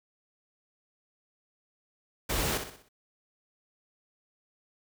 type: noise with echo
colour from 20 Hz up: pink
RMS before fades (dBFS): -30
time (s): 2.29-2.58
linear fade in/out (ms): 10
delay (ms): 62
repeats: 5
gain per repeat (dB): -7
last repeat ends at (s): 2.89
effects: none